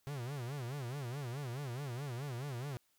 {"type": "tone with vibrato", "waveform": "45% pulse", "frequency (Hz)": 131.2, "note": "C3", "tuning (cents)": 5, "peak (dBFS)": -39, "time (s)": [0.07, 2.77], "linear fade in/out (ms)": 0, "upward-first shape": "sine", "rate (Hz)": 4.7, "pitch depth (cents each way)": 200, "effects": ["white hiss -75 dBFS RMS until 2.98 s"]}